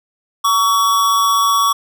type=tone with amplitude modulation; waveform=square; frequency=1129 Hz; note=C#6; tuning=31 cents sharp; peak=-10 dBFS; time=0.44-1.73 s; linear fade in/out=10 ms; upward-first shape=sine; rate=205 Hz; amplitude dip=50%; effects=none